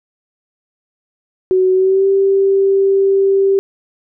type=tone with pitch glide; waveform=sine; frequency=372.7 to 390.8 Hz; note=F#4 to G4; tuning=+13 to -5 cents; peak=-9 dBFS; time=1.51-3.59 s; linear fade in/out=0 ms; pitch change=+82 cents; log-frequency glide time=1.73-2.07 s; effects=none